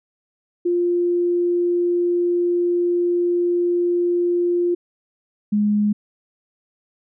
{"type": "tone pair in turn", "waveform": "sine", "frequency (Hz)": [350, 208.3], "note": ["F4", "G#3"], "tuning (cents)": [4, 5], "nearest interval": "major sixth", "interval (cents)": 899, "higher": "first", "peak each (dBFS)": [-16, -15], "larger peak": "second", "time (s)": [[0.65, 4.75], [5.52, 5.93]], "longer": "first", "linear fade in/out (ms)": 10, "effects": []}